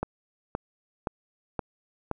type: click train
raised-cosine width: 1 ms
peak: -14 dBFS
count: 5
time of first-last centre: 0.03-2.113 s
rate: 1.92 Hz
effects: none